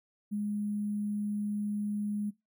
sine tone with sample-and-hold, 207.2 Hz, G#3, 4 cents flat, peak -30 dBFS, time 0.31-2.31 s, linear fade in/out 20 ms, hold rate 11025 Hz, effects noise-tail reverb RT60 0.2 s tail -21 dB re dry

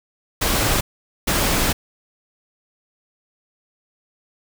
pink noise bursts at uneven times, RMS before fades -19 dBFS, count 2, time 0.41-0.81 / 1.27-1.73 s, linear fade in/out 10 ms, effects none

